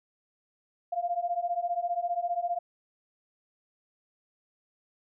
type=beating tone pair; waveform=sine; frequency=689 / 704 Hz; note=F5 / F5; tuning=-24 / +14 cents; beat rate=15 Hz; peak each=-31 / -30 dBFS; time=0.92-2.59 s; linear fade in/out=10 ms; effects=none